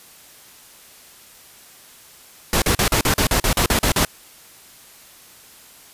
pink noise bursts, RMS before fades -17 dBFS, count 12, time 2.53-4.05 s, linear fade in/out 2 ms, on 90 ms, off 40 ms, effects white hiss -46 dBFS RMS until 5.93 s + resampled to 32000 Hz

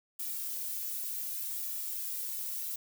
violet noise with flanger, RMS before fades -37 dBFS, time 0.19-2.76 s, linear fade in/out 5 ms, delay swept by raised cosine 1.9 to 2.51 ms, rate 0.66 Hz, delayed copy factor -0.8, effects none

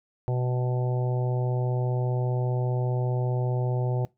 harmonic tone, 125 Hz, B2, 21 cents sharp, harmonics 1 / 3 / 4 / 5 / 6 / 7, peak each -24 / -34 / -36 / -38 / -40 / -41 dBFS, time 0.28-4.05 s, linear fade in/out 0 ms, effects noise-tail reverb RT60 0.2 s tail -22 dB re dry

